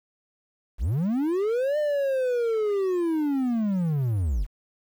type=linear two-way sweep; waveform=triangle; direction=up then down; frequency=36.71 to 607 to 36.71 Hz; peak=-20 dBFS; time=0.78-4.47 s; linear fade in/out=50 ms; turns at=1.78 s; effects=9-bit